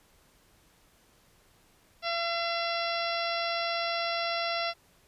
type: harmonic tone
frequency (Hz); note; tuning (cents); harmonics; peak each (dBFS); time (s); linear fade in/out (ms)
679; F5; -49; 1 / 2 / 3 / 4 / 5 / 6 / 7 / 8; -32 / -35 / -37 / -38 / -39 / -40 / -40 / -41; 2.02-4.74; 50
effects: pink hiss -63 dBFS RMS until 5.07 s + resampled to 32000 Hz